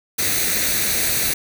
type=noise with comb filter; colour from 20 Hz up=white; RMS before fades=-20 dBFS; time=0.18-1.34 s; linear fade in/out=10 ms; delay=0.48 ms; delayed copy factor=+0.6; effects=none